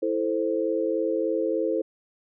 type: chord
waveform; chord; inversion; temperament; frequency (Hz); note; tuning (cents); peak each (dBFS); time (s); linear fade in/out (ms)
sine; A minor; second; equal; 329.6 / 440 / 523.3; E4 / A4 / C5; 0 / 0 / 0; -27; 0.02-1.82; 10
effects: none